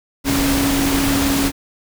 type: tone in noise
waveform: sine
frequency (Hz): 276.7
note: C#4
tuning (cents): -3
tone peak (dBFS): -17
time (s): 0.24-1.52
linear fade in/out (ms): 50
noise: pink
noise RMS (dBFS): -20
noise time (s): 0.24-1.52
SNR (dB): 0
effects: none